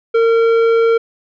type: tone with tanh clipping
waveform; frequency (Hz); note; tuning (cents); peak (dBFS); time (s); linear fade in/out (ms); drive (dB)
sine; 457.5; A#4; -32; -11; 0.14-0.98; 10; 11
effects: none